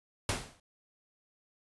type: noise with exponential decay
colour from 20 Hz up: pink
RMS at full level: -28 dBFS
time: 0.29-0.6 s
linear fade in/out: 2 ms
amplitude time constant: 67 ms
effects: resampled to 24000 Hz